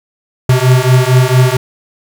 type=beating tone pair; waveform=square; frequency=125.5 / 129.9 Hz; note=B2 / C3; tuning=+28 / -12 cents; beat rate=4.4 Hz; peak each=-10 dBFS; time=0.49-1.57 s; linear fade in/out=5 ms; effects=7-bit